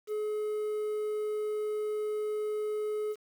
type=tone with quantisation; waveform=triangle; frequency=424.8 Hz; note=G#4; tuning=39 cents sharp; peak=-28 dBFS; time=0.07-3.16 s; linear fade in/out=50 ms; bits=9; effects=none